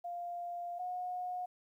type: tone pair in turn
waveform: sine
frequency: 698.5 / 724.4 Hz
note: F5 / F#5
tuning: 0 / -37 cents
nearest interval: minor second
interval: 63 cents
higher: second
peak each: -38 / -36 dBFS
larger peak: second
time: 0.04-0.79 / 0.79-1.46 s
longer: first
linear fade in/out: 10 ms
effects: 12-bit